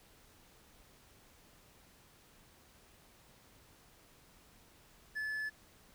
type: tone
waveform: triangle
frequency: 1729 Hz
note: A6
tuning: 31 cents flat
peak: -34 dBFS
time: 5.15-5.5 s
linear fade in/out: 20 ms
effects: pink hiss -63 dBFS RMS until 5.94 s